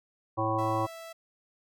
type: harmonic tone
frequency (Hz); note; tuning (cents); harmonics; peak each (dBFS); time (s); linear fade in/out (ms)
110; A2; 0; 1 / 3 / 5 / 7 / 9 / 10; -33 / -33 / -33 / -33 / -33 / -33; 0.37-0.87; 20
type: tone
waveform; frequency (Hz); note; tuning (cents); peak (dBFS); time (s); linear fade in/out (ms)
sawtooth; 659.3; E5; 0; -38; 0.58-1.13; 10
effects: none